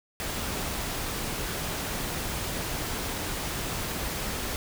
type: noise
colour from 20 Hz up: pink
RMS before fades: -32 dBFS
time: 0.2-4.56 s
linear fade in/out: 0 ms
effects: none